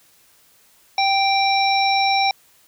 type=harmonic tone; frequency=784 Hz; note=G5; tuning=in tune; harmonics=1 / 3 / 5 / 7; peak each=-17 / -22 / -24 / -25 dBFS; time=0.98-2.31 s; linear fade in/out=2 ms; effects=white hiss -55 dBFS RMS until 2.67 s